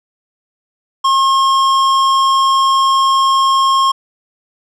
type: tone with hard clipping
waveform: sine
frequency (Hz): 1075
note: C6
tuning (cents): +47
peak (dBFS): -11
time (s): 1.04-3.92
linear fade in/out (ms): 10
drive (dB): 12
effects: none